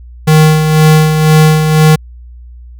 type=tone with tremolo; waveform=square; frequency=155.56 Hz; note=D#3; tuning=in tune; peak=-3 dBFS; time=0.27-1.96 s; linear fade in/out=10 ms; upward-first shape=sine; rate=2 Hz; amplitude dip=50%; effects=added 60 Hz sine -29 dBFS peak until 2.79 s